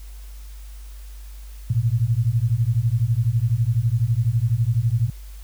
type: beating tone pair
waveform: sine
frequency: 110 / 122 Hz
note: A2 / B2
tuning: 0 / -21 cents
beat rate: 12 Hz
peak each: -20 dBFS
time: 1.7-5.1 s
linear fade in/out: 5 ms
effects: added 50 Hz sine -35 dBFS peak until 5.43 s + white hiss -51 dBFS RMS until 5.43 s